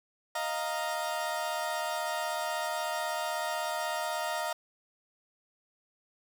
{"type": "chord", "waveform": "30% pulse", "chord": "Eb suspended second", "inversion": "none", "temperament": "equal", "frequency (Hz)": [622.3, 698.5, 932.3], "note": ["Eb5", "F5", "Bb5"], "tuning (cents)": [0, 0, 0], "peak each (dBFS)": -33, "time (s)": [0.35, 4.53], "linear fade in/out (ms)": 5, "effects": []}